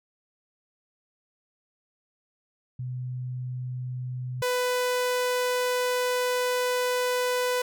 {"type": "tone pair in turn", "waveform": ["sine", "sawtooth"], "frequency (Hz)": [126, 497.8], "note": ["B2", "B4"], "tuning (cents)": [35, 14], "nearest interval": "2 octaves", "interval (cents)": 2379, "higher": "second", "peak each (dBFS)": [-30, -20], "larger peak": "second", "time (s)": [[2.79, 4.42], [4.42, 7.62]], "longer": "second", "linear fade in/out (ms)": 5, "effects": []}